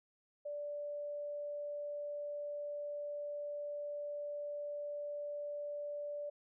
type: tone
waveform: sine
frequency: 584 Hz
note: D5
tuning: 10 cents flat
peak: -39 dBFS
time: 0.45-6.3 s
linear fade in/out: 10 ms
effects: none